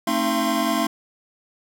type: tone cluster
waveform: square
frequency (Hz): 223.5 / 268.6 / 315.2 / 680 / 1053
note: A3 / C4 / D#4 / F5 / C6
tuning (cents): +27 / +46 / +23 / -46 / +11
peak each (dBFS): -27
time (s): 0.07-0.87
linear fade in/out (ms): 5
effects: none